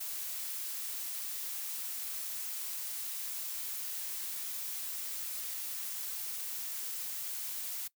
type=noise; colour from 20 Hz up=blue; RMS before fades=-39 dBFS; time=0-7.88 s; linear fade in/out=10 ms; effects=noise-tail reverb RT60 0.1 s tail -20 dB re dry